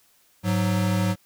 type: tone pair together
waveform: square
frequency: 103.83 / 184.52 Hz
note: G#2 / F#3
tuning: 0 / -4 cents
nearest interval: minor seventh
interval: 996 cents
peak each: -24 dBFS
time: 0.43-1.16 s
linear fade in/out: 50 ms
effects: white hiss -61 dBFS RMS until 1.25 s